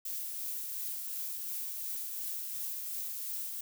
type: noise with tremolo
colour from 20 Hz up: violet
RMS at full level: -37 dBFS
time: 0.05-3.61 s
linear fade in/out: 5 ms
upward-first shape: triangle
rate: 2.8 Hz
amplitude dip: 30%
effects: none